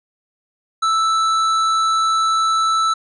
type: tone with hard clipping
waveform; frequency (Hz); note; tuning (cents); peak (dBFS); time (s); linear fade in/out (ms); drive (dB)
sine; 1318.5; E6; 0; -16; 0.82-2.94; 10; 10
effects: resampled to 24000 Hz